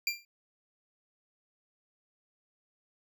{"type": "tone with exponential decay", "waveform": "25% pulse", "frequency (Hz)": 2376, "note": "D7", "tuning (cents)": 20, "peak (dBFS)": -21, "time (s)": [0.07, 0.25], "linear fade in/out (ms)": 2, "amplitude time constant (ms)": 39, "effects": []}